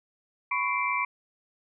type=tone cluster; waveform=sine; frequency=998 / 1106 / 2093 / 2338 Hz; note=B5 / C#6 / C7 / D7; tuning=+18 / -4 / 0 / -8 cents; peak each=-30 / -31 / -33 / -29 dBFS; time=0.51-1.05 s; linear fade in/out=5 ms; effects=none